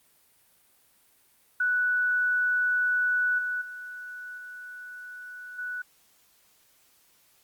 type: tone with level steps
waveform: sine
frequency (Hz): 1480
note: F#6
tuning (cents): 0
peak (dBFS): -22 / -27 / -37 / -39 / -31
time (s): 1.6-5.82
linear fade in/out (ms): 5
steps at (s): 3.38 / 3.61 / 4.37 / 5.58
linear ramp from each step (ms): 10
effects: white hiss -63 dBFS RMS until 7.43 s + Opus 32 kbps